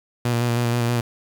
sawtooth tone with vibrato, 119.3 Hz, A#2, 41 cents sharp, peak -15 dBFS, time 0.25-1.01 s, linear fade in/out 5 ms, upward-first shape square, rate 6.3 Hz, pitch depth 21 cents each way, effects 7-bit

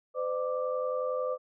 sine tone cluster, 511 / 602 / 1175 Hz, C5 / D5 / D6, -41 / +43 / +1 cents, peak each -30 / -35 / -37 dBFS, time 0.14-1.38 s, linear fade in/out 50 ms, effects none

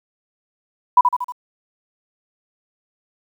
sine tone with echo, 987.8 Hz, B5, in tune, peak -6 dBFS, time 0.97-1.01 s, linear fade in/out 5 ms, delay 78 ms, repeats 4, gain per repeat -5 dB, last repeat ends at 1.322 s, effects 8-bit

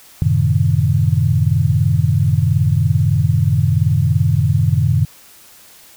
sine chord, F# diminished seventh, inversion none, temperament equal with one note detuned, 92.5 / 110 / 130.81 / 153.87 Hz, F#2 / A2 / C3 / Eb3, 0 / 0 / 0 / -19 cents, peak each -17 dBFS, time 0.22-5.05 s, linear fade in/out 0 ms, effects white hiss -44 dBFS RMS until 5.96 s

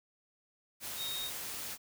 sine tone in noise, 3729 Hz, A#7, in tune, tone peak -37 dBFS, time 0.96-1.31 s, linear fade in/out 50 ms, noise white, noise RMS -41 dBFS, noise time 0.8-1.78 s, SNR +1 dB, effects none

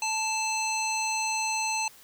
harmonic tone with a mistuned harmonic, 880 Hz, A5, in tune, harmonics 1 / 3 / 5 / 7 / 9, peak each -30 / -31 / -36 / -33 / -38 dBFS, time 0.02-1.88 s, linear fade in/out 2 ms, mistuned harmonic 5, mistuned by -97 cents, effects white hiss -53 dBFS RMS until 2.03 s

